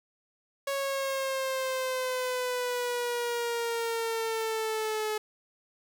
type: exponential sweep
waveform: sawtooth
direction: down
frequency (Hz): 554.4 to 427.1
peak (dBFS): -25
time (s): 0.67-5.18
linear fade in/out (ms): 5
effects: none